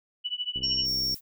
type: tone with tremolo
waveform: sine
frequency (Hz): 2960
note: F#7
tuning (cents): 0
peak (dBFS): -25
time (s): 0.24-0.86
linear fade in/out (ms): 20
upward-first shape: triangle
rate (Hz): 13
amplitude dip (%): 100
type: click train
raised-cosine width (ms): 3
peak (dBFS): -29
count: 39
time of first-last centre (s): 0.56-1.143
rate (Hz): 65.2
type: tone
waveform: sine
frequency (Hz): 5500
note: F8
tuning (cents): -27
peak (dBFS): -25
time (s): 0.63-1.15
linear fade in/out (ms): 10
type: noise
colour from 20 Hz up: violet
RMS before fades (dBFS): -42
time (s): 0.84-1.21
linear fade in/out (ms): 50
effects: none